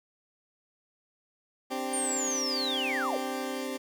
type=chord; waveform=20% pulse; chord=C suspended second; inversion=none; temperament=equal; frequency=261.6 / 293.7 / 392 Hz; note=C4 / D4 / G4; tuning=0 / 0 / 0 cents; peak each=-29 / -34 / -32 dBFS; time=1.7-3.78 s; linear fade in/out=20 ms
type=linear sweep; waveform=sine; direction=down; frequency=9030 to 421.2 Hz; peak=-29 dBFS; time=1.93-3.17 s; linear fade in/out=5 ms
effects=10-bit